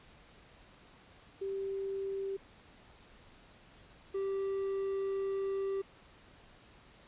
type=tone pair in turn; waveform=sine / triangle; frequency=390.3 / 390.3 Hz; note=G4 / G4; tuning=-8 / -8 cents; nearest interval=unison; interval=0 cents; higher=neither; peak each=-34 / -30 dBFS; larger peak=second; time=1.41-2.37 / 4.14-5.82 s; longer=second; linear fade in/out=10 ms; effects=pink hiss -59 dBFS RMS until 7.07 s + resampled to 8000 Hz